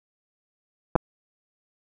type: clicks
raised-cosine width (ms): 1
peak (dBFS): -5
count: 2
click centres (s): 0.955 / 0.961
effects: none